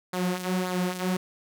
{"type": "tone with flanger", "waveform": "sawtooth", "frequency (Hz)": 182.4, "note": "F#3", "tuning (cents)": -24, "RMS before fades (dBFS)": -28, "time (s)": [0.13, 1.17], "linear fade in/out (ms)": 5, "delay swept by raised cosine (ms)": [0.34, 5.54], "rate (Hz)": 1.8, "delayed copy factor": -0.6, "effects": []}